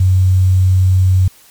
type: tone with quantisation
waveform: sine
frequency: 93.1 Hz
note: F#2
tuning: 11 cents sharp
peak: -7 dBFS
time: 0-1.28 s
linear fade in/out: 5 ms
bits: 6
effects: white hiss -45 dBFS RMS until 1.5 s + MP3 96 kbps